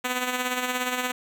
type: tone with tremolo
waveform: 5% pulse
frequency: 250.6 Hz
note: B3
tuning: 25 cents sharp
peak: -12 dBFS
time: 0.04-1.12 s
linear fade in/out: 10 ms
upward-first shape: sine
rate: 17 Hz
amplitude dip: 50%
effects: none